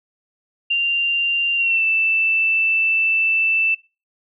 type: tone with pitch glide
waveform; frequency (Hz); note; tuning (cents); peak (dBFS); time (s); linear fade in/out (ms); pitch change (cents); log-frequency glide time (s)
sine; 2782 to 2653; F7 to E7; -7 to +10; -15; 0.7-3.75; 10; -83; 1.56-1.84
effects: noise-tail reverb RT60 0.3 s tail -21 dB re dry